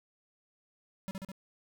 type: tone with echo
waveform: square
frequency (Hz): 192.1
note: G3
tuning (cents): -35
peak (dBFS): -36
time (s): 1.08-1.11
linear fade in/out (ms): 0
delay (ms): 69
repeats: 3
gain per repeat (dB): -2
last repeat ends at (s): 1.317
effects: none